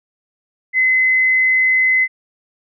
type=tone; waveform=sine; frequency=2040 Hz; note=C7; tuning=44 cents flat; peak=-11 dBFS; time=0.73-2.08 s; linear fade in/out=50 ms; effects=none